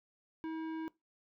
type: tone with tanh clipping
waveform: triangle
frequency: 320.8 Hz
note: E4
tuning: 47 cents flat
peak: -39 dBFS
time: 0.44-0.88 s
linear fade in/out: 0 ms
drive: 18 dB
effects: noise-tail reverb RT60 0.2 s tail -20 dB re dry